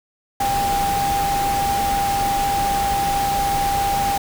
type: tone in noise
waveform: sine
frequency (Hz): 798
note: G5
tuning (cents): +31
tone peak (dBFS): -18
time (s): 0.4-4.18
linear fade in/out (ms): 5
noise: pink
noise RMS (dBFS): -26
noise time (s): 0.4-4.18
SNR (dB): +5
effects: none